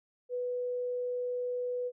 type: tone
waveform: sine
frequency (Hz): 493.9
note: B4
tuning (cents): 0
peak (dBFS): -31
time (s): 0.29-1.92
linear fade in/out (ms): 50
effects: none